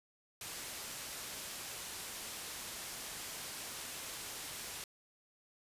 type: low-pass noise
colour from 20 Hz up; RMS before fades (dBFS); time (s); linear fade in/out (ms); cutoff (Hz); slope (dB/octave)
white; -45; 0.41-4.84; 2; 11000; 12
effects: resampled to 32000 Hz